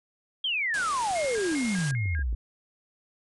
sine exponential sweep, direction down, 3300 to 52 Hz, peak -25 dBFS, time 0.44-2.35 s, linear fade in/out 5 ms
white low-pass noise, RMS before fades -38 dBFS, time 0.74-1.91 s, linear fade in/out 0 ms, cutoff 10000 Hz, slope 96 dB/octave
click train, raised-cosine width 3 ms, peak -34 dBFS, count 10, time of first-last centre 1.11-2.328 s, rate 7.39 Hz
sine tone with vibrato, 1864.7 Hz, A#6, in tune, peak -34 dBFS, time 1.15-2.23 s, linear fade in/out 10 ms, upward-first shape square, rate 2.5 Hz, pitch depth 240 cents each way
effects none

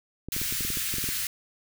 clicks, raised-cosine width 3 ms, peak -23 dBFS, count 12, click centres 0.286 / 0.365 / 0.416 / 0.525 / 0.608 / 0.65 / 0.703 / 0.772 / 0.94 / 0.984 / 1.041 / 1.089 s
white band-stop noise, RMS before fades -30 dBFS, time 0.32-1.27 s, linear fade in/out 2 ms, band 160 to 1500 Hz, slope 24 dB/octave
effects none

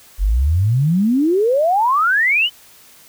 sine exponential sweep, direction up, 43.38 to 3092 Hz, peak -12 dBFS, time 0.18-2.5 s, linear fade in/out 50 ms, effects white hiss -46 dBFS RMS until 3.08 s

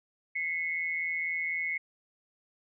sine tone pair together, 2026 / 2190 Hz, B6 / C#7, +44 / -22 cents, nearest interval minor second, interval 134 cents, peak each -34 / -31 dBFS, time 0.35-1.78 s, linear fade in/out 10 ms, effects none

